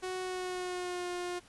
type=tone with pitch glide; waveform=sawtooth; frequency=370 to 355.5 Hz; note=F#4 to F4; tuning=0 to +31 cents; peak=-31 dBFS; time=0.02-1.4 s; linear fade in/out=20 ms; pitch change=-69 cents; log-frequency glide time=0.21-1.09 s; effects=pink hiss -59 dBFS RMS until 1.48 s + resampled to 24000 Hz

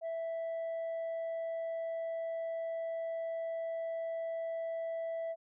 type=tone; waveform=sine; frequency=659.3 Hz; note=E5; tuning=in tune; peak=-32 dBFS; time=0.01-5.36 s; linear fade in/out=50 ms; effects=tanh soft clip ceiling -34 dBFS

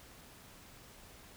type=silence; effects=pink hiss -56 dBFS RMS until 1.36 s

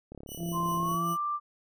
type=click train; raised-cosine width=2 ms; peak=-30 dBFS; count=30; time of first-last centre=0.12-0.944 s; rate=35.2 Hz
type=tone with tremolo; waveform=5% pulse; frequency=2960 Hz; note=F#7; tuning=in tune; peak=-31 dBFS; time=0.27-1.18 s; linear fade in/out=50 ms; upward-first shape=sine; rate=5 Hz; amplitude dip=55%
type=harmonic tone; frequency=169.7 Hz; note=F3; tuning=49 cents flat; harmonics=1 / 2 / 4; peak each=-32 / -38 / -44 dBFS; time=0.37-1.17 s; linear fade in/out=50 ms
type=tone with pitch glide; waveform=sine; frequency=1046.5 to 1181.5 Hz; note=C6 to D6; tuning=0 to +10 cents; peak=-28 dBFS; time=0.52-1.4 s; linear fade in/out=50 ms; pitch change=+210 cents; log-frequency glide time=0.76-1.06 s
effects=none

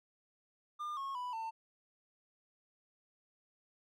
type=tone with pitch steps; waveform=triangle; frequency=1204 / 1091.4 / 989.3 / 896.8 Hz; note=D6 / C#6 / B5 / A5; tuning=+43 / -27 / +3 / +33 cents; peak=-36 dBFS; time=0.79-1.51 s; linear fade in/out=20 ms; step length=180 ms; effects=none

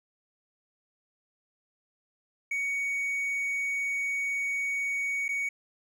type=tone with dropouts; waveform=triangle; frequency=2239 Hz; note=C#7; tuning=17 cents sharp; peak=-26 dBFS; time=2.51-5.49 s; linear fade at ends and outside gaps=5 ms; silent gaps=5.282-5.289 s; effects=none

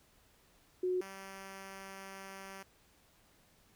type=tone pair in turn; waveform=sine / 5% pulse; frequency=365.6 / 193.67 Hz; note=F#4 / G3; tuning=-21 / -21 cents; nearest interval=major seventh; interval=1100 cents; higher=first; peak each=-30 / -35 dBFS; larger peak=first; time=0.83-1.01 / 1.01-2.63 s; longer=second; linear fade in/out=5 ms; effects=pink hiss -67 dBFS RMS until 3.75 s

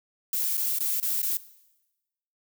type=noise with dropouts; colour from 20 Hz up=violet; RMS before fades=-27 dBFS; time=0.33-1.37 s; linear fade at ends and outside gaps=1 ms; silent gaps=0.57-0.577 / 0.787-0.805 / 1-1.028 / 1.218-1.229 s; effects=noise-tail reverb RT60 1.0 s tail -18 dB re dry

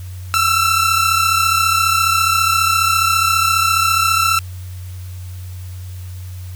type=tone pair together; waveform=sawtooth; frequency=1318.5 / 1353.2 Hz; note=E6 / E6; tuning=0 / +45 cents; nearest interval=unison; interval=45 cents; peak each=-12 dBFS; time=0.34-4.39 s; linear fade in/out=0 ms; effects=added 91 Hz sine -27 dBFS peak until 6.55 s + white hiss -44 dBFS RMS until 6.55 s

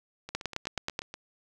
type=two click trains; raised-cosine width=0.2 ms; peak=-23 / -13 dBFS; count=8 / 7; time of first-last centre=0.29-1.141 / 0.35-0.991 s; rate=8.23 / 9.36 Hz; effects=none

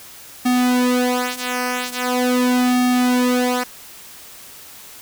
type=tone with flanger; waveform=sawtooth; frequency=249.1 Hz; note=B3; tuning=15 cents sharp; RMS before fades=-18 dBFS; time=0.45-3.64 s; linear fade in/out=10 ms; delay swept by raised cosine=2 to 4.3 ms; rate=0.42 Hz; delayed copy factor=-0.85; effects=white hiss -40 dBFS RMS until 5.01 s

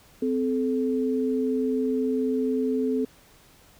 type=tone pair together; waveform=sine; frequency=257.9 / 433.7 Hz; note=C4 / A4; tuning=-25 / -25 cents; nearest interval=major sixth; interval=900 cents; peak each=-24 / -26 dBFS; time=0.22-3.05 s; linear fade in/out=5 ms; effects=pink hiss -55 dBFS RMS until 3.79 s

